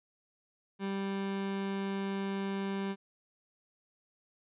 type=tone; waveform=30% pulse; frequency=196 Hz; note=G3; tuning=in tune; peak=-30 dBFS; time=0.79-2.96 s; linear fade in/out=50 ms; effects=resampled to 8000 Hz